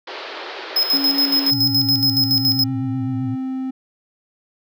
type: band-pass noise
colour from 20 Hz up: pink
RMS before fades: -32 dBFS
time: 0.07-1.51 s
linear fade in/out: 5 ms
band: 340 to 4700 Hz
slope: 48 dB/octave
type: tone with tremolo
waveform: square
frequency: 5120 Hz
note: D#8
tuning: 49 cents sharp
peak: -14 dBFS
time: 0.76-2.64 s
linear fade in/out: 5 ms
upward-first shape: square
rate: 7.1 Hz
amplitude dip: 65%
type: tone with pitch glide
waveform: triangle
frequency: 277.2 to 261.6 Hz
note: C#4 to C4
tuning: 0 to 0 cents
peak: -20 dBFS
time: 0.93-3.71 s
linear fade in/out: 10 ms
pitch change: -100 cents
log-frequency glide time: 1.43-3.22 s
type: tone with vibrato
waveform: sine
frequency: 120 Hz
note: B2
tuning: 49 cents flat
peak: -23 dBFS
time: 1.51-3.36 s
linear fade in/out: 20 ms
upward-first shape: sine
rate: 7.7 Hz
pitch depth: 140 cents each way
effects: none